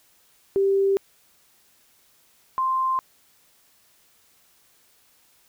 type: tone pair in turn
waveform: sine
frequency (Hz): 392 / 1046.5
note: G4 / C6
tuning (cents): 0 / 0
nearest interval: octave + perfect fourth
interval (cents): 1700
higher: second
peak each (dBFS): -17 / -20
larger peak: first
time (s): 0.56-0.97 / 2.58-2.99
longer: neither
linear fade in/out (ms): 0
effects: white hiss -60 dBFS RMS until 5.48 s